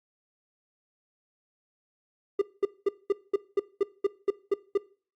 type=tone bursts; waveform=triangle; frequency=399.5 Hz; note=G4; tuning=33 cents sharp; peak=-18 dBFS; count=11; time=2.39-4.776 s; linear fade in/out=5 ms; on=26 ms; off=210 ms; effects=noise-tail reverb RT60 0.4 s tail -20 dB re dry + Opus 48 kbps